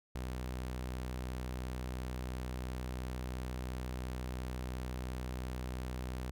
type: tone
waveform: sawtooth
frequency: 62.9 Hz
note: B1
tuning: 32 cents sharp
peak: -34 dBFS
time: 0.15-6.31 s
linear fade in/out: 5 ms
effects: none